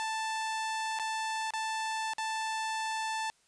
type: tone with dropouts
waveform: sawtooth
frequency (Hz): 882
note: A5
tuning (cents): +4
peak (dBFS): -28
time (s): 0-3.3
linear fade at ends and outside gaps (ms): 0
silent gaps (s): 0.989-0.997 / 1.506-1.536 / 2.135-2.183
effects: white hiss -68 dBFS RMS until 3.47 s + resampled to 22050 Hz